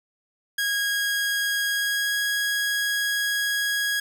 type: tone with pitch glide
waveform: sawtooth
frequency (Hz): 1642 to 1654.4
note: G#6 to G#6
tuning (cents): -20 to -7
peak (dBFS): -19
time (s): 0.58-4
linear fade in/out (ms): 5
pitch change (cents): +13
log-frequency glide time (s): 1.69-2.17
effects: 9-bit